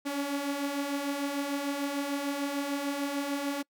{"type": "beating tone pair", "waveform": "sawtooth", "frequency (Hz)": [277.2, 283.9], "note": ["C#4", "C#4"], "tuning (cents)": [0, 41], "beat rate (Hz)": 6.7, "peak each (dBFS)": [-33, -27], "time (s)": [0.05, 3.63], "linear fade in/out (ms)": 20, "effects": ["noise-tail reverb RT60 0.1 s tail -25 dB re dry"]}